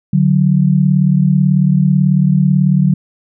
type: tone pair together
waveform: sine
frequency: 146.91 / 185.1 Hz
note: D3 / F#3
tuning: +1 / +1 cents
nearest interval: major third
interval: 400 cents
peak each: -11 dBFS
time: 0.13-2.94 s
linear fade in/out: 5 ms
effects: none